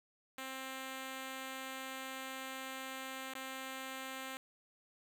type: tone with dropouts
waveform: 5% pulse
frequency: 264 Hz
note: C4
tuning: 16 cents sharp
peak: -31 dBFS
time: 0.38-4.37 s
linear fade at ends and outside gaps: 1 ms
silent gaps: 3.337-3.352 s
effects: none